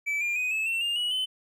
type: tone with pitch steps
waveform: triangle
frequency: 2309 / 2401 / 2498 / 2598 / 2702 / 2810 / 2923 / 3040 Hz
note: D7 / D7 / D#7 / E7 / E7 / F7 / F#7 / F#7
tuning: -30 / +38 / +6 / -26 / +42 / +10 / -22 / +46 cents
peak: -24 dBFS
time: 0.06-1.26 s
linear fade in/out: 20 ms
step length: 150 ms
effects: none